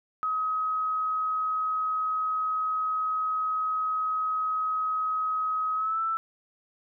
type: tone with pitch glide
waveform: sine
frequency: 1269 to 1324.4 Hz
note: D#6 to E6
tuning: +34 to +8 cents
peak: -25 dBFS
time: 0.23-6.17 s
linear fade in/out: 0 ms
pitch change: +74 cents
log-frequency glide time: 5.75-6 s
effects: none